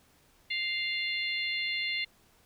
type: harmonic tone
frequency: 698.5 Hz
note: F5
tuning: in tune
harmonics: 3 / 4 / 5 / 6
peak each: -32 / -36 / -38 / -38 dBFS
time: 0.5-2.05 s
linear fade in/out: 10 ms
effects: pink hiss -64 dBFS RMS until 2.45 s